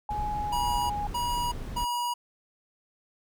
sine tone with pitch glide, 839 to 826.5 Hz, G#5 to G#5, +17 to -9 cents, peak -29 dBFS, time 0.09-1.07 s, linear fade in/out 2 ms, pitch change -26 cents, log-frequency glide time 0.22-0.95 s
brown noise, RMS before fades -35 dBFS, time 0.1-1.85 s, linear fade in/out 10 ms
square tone bursts, 964 Hz, B5, 42 cents flat, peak -28 dBFS, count 3, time 0.52-2.14 s, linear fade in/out 10 ms, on 380 ms, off 240 ms
effects none

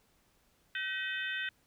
harmonic tone with a mistuned harmonic, 510 Hz, C5, 44 cents flat, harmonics 3 / 4 / 5 / 6 / 7, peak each -37 / -39 / -41 / -43 / -44 dBFS, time 0.75-1.49 s, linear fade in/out 2 ms, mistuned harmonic 4, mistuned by -120 cents, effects pink hiss -70 dBFS RMS until 1.66 s

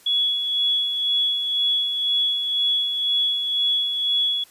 sine tone with tremolo, 3374 Hz, G#7, 27 cents sharp, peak -17 dBFS, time 0.06-4.44 s, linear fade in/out 5 ms, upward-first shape sine, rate 2 Hz, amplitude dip 45%, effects white hiss -52 dBFS RMS until 4.5 s + resampled to 32000 Hz

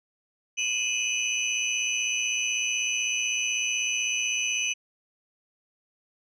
sine tone cluster, 2464 / 2580 / 2949 / 6090 Hz, D#7 / E7 / F#7 / F#8, -17 / -38 / -6 / +49 cents, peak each -30 dBFS, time 0.57-4.74 s, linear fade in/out 20 ms, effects tanh soft clip ceiling -16 dBFS

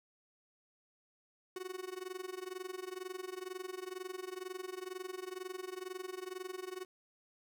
45% pulse tone with amplitude modulation, 370 Hz, F#4, in tune, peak -38 dBFS, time 1.56-6.85 s, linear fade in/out 2 ms, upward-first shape sine, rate 22.1 Hz, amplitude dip 90%, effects none

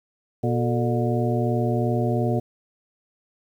harmonic tone with a mistuned harmonic, 120.1 Hz, B2, 48 cents flat, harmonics 1 / 2 / 3 / 4 / 5 / 6, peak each -23 / -26 / -28 / -29 / -30 / -31 dBFS, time 0.43-2.4 s, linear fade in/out 10 ms, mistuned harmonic 4, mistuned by -140 cents, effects 9-bit

